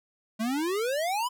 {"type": "exponential sweep", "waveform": "square", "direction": "up", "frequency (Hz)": [212, 1033], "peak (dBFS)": -27, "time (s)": [0.39, 1.29], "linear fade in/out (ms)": 20, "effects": []}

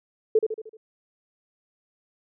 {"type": "tone with echo", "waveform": "sine", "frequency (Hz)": 438.3, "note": "A4", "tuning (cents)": -7, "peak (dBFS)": -14, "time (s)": [0.35, 0.39], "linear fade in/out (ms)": 5, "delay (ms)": 76, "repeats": 5, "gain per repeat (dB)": -6, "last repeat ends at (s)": 0.77, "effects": []}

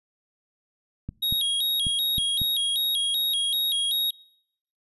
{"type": "clicks", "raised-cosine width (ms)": 5, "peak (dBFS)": -19, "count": 5, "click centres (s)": [1.09, 1.325, 1.868, 2.182, 2.417]}
{"type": "tone with vibrato", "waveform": "square", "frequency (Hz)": 3520, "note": "A7", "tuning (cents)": 0, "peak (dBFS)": -23, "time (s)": [1.22, 4.11], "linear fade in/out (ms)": 10, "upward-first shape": "square", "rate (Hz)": 2.6, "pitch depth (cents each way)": 120}
{"effects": ["noise-tail reverb RT60 0.7 s tail -24 dB re dry", "resampled to 32000 Hz"]}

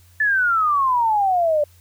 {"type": "exponential sweep", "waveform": "sine", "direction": "down", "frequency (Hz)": [1760, 580], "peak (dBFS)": -15, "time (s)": [0.2, 1.64], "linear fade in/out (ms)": 5, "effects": ["added 88 Hz sine -49 dBFS peak until 1.8 s", "white hiss -56 dBFS RMS until 1.8 s"]}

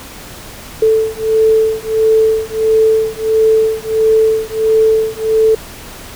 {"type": "beating tone pair", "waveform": "sine", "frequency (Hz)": [440, 441.5], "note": ["A4", "A4"], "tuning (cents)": [0, 6], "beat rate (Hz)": 1.5, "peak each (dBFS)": -12, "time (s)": [0.82, 5.55], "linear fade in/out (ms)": 5, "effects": ["pink hiss -32 dBFS RMS until 6.15 s"]}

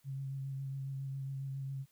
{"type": "tone with vibrato", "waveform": "sine", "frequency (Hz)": 135.8, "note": "C#3", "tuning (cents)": -35, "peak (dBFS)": -37, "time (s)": [0.04, 1.86], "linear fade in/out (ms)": 50, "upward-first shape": "sine", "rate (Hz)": 7.3, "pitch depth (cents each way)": 19, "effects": ["white hiss -72 dBFS RMS until 1.91 s"]}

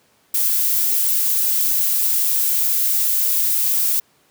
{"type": "noise", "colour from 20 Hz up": "violet", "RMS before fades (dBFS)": -18, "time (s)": [0.34, 4], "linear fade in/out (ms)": 5, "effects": ["pink hiss -58 dBFS RMS until 4.3 s", "high-pass 150 Hz 12 dB/octave"]}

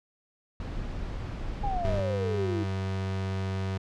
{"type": "noise", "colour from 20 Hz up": "brown", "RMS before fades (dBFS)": -33, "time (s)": [0.6, 2], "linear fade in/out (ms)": 2}
{"type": "exponential sweep", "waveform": "sine", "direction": "down", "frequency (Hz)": [830.6, 316.2], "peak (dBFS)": -29, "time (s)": [1.63, 2.64], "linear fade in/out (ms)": 10}
{"type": "tone with pitch glide", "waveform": "35% pulse", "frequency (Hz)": [97.6, 95.59], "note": ["G2", "G2"], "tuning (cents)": [-7, -43], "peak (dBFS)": -27, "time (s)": [1.84, 3.78], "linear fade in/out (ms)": 10, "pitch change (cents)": -36, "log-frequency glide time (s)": [2.51, 2.7]}
{"effects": ["low-pass 5000 Hz 12 dB/octave"]}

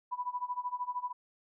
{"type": "tone with tremolo", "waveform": "sine", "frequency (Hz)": 987.8, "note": "B5", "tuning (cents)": 0, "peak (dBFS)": -30, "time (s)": [0.11, 1.13], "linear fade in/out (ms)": 20, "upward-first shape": "sine", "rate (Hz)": 13, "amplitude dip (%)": 90, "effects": []}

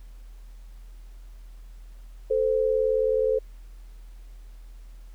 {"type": "tone pair together", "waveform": "sine", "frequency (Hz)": [440, 519.3], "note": ["A4", "C5"], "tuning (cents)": [0, -13], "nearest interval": "minor third", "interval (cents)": 287, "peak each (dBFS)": -23, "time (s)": [2.3, 3.39], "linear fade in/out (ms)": 10, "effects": ["added 41 Hz sine -41 dBFS peak until 5.14 s", "pink hiss -62 dBFS RMS until 5.14 s"]}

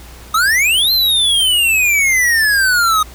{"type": "exponential two-way sweep", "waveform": "square", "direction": "up then down", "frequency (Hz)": [1239, 4186, 1239], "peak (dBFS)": -11, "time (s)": [0.34, 3.03], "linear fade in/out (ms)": 5, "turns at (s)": 0.92, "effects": ["added 60 Hz sine -35 dBFS peak until 3.14 s", "pink hiss -39 dBFS RMS until 3.14 s"]}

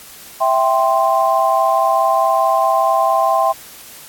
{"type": "chord", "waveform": "sine", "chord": "C major", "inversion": "first", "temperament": "equal", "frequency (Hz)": [659.3, 784, 1046.5], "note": ["E5", "G5", "C6"], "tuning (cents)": [0, 0, 0], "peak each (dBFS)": -16, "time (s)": [0.4, 3.53], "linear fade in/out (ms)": 20, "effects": ["white hiss -38 dBFS RMS until 4.08 s", "AAC 64 kbps"]}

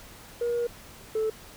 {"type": "tone pair in turn", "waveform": "sine", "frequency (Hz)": [475.9, 437.6], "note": ["A#4", "A4"], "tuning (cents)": [36, -9], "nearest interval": "minor second", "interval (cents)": 145, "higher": "first", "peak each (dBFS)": [-23, -22], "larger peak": "second", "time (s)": [[0.41, 0.67], [1.15, 1.3]], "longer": "first", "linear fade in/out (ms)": 5, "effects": ["tanh soft clip ceiling -22 dBFS", "pink hiss -48 dBFS RMS until 1.56 s"]}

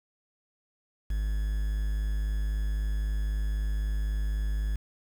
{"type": "tone with quantisation", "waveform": "triangle", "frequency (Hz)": 51.91, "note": "G#1", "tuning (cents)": 0, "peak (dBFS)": -24, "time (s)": [1.1, 4.76], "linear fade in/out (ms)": 5, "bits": 8, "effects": []}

